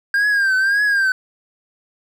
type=tone with vibrato; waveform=triangle; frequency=1600 Hz; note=G6; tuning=35 cents sharp; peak=-12 dBFS; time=0.14-1.12 s; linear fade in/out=2 ms; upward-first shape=triangle; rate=1.8 Hz; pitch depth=100 cents each way; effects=none